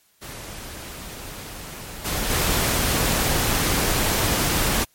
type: noise with level steps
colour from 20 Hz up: pink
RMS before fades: -36 / -25 / -21 dBFS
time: 0.21-4.85 s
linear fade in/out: 20 ms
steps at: 2.04 / 2.29 s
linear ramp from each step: 20 ms
effects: white hiss -61 dBFS RMS until 4.94 s + MP3 64 kbps